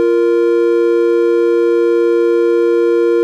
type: tone pair together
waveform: triangle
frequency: 346.3 / 467.1 Hz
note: F4 / A#4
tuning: -15 / +3 cents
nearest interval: perfect fourth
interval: 518 cents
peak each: -10 dBFS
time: 0-3.23 s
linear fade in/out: 0 ms
effects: none